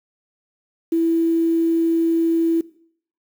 sine tone with quantisation, 330.7 Hz, E4, 6 cents sharp, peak -15 dBFS, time 0.92-2.61 s, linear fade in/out 5 ms, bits 7, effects noise-tail reverb RT60 0.6 s tail -20 dB re dry

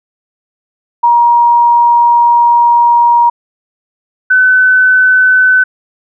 sine tone pair in turn, 948 / 1511 Hz, A#5 / F#6, +29 / +36 cents, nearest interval minor sixth, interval 807 cents, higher second, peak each -4 dBFS, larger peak neither, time 1.03-3.3 / 4.3-5.64 s, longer first, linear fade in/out 10 ms, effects none

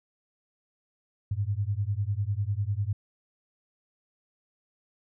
sine beating tone pair, 97.2 / 107.2 Hz, G2 / A2, -14 / -45 cents, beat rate 10 Hz, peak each -29 dBFS, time 1.31-2.93 s, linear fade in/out 5 ms, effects none

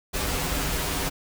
pink noise with comb filter, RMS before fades -27 dBFS, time 0.13-1.1 s, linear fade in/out 20 ms, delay 9 ms, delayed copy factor -0.95, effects none

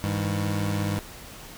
25% pulse tone pair together, 101.1 / 160 Hz, G#2 / D#3, -46 / +49 cents, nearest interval minor sixth, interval 795 cents, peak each -22 / -27 dBFS, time 0.04-0.99 s, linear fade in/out 0 ms, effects pink hiss -43 dBFS RMS until 1.57 s

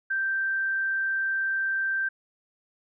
sine tone, 1567 Hz, G6, 1 cent flat, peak -24 dBFS, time 0.1-2.09 s, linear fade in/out 10 ms, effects none

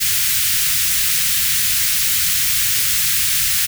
white band-stop noise, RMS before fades -17 dBFS, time 0-3.67 s, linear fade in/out 20 ms, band 160 to 1600 Hz, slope 24 dB/octave, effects none

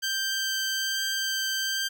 15% pulse tone with vibrato, 1568 Hz, G6, in tune, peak -20 dBFS, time 0.02-1.89 s, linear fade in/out 20 ms, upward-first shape sine, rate 1.2 Hz, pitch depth 8 cents each way, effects none

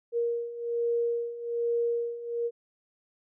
sine beating tone pair, 469.5 / 470.7 Hz, A#4 / A#4, +12 / +17 cents, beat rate 1.2 Hz, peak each -32 / -28 dBFS, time 0.12-2.51 s, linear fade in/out 50 ms, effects none

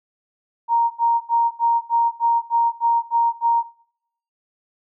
sine tone bursts, 932.3 Hz, A#5, in tune, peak -14 dBFS, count 10, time 0.68-3.637 s, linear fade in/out 50 ms, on 230 ms, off 73 ms, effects noise-tail reverb RT60 0.7 s tail -20 dB re dry

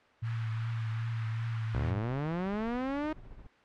pink high-pass noise, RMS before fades -43 dBFS, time 0.22-1.94 s, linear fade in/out 50 ms, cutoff 1100 Hz, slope 24 dB/octave
sine tone with vibrato, 113.1 Hz, A2, 48 cents sharp, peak -31 dBFS, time 0.22-1.99 s, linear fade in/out 10 ms, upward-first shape triangle, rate 2.6 Hz, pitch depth 37 cents each way
sawtooth linear sweep, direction up, 58.9 to 314.4 Hz, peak -27 dBFS, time 1.74-3.13 s, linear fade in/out 5 ms
brown noise with tremolo, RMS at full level -46 dBFS, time 1.88-3.47 s, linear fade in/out 5 ms, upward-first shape triangle, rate 14 Hz, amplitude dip 65%
effects white hiss -61 dBFS RMS until 3.64 s + low-pass 2000 Hz 12 dB/octave

